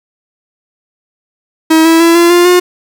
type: tone with pitch steps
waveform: 45% pulse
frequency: 320 / 327.3 / 334.7 / 342.4 / 350.2 / 358.2 Hz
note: D#4 / E4 / E4 / F4 / F4 / F4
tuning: +49 / -12 / +26 / -34 / +5 / +44 cents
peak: -4 dBFS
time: 1.7-2.6 s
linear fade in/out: 10 ms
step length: 150 ms
effects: 7-bit